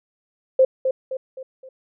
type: tone with echo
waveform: sine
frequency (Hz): 523.3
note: C5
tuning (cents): 0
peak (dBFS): -10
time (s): 0.59-0.65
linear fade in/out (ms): 5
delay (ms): 260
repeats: 4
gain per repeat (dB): -7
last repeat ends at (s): 1.69
effects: none